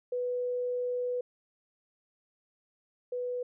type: tone pair in turn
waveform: sine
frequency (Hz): 493.9 / 493.9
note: B4 / B4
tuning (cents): 0 / 0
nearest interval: unison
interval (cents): 0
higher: neither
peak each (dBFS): -29 / -31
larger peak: first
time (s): 0.12-1.21 / 3.12-3.43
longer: first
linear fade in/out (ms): 5
effects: none